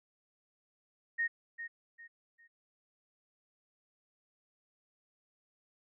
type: tone with echo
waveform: sine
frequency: 1856 Hz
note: A#6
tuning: 8 cents flat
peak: -29 dBFS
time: 1.18-1.28 s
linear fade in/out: 20 ms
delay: 400 ms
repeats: 3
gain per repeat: -10 dB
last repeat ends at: 2.48 s
effects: none